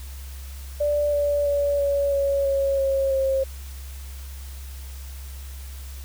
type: tone with pitch steps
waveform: sine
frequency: 586 / 578.6 / 571.3 / 564.1 / 557 / 549.9 / 543 / 536.1 Hz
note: D5 / D5 / D5 / C#5 / C#5 / C#5 / C#5 / C5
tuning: -4 / -26 / -48 / +30 / +8 / -14 / -36 / +42 cents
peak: -19 dBFS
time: 0.8-3.44 s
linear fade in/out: 10 ms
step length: 330 ms
effects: added 67 Hz sine -34 dBFS peak until 6.04 s + white hiss -46 dBFS RMS until 6.04 s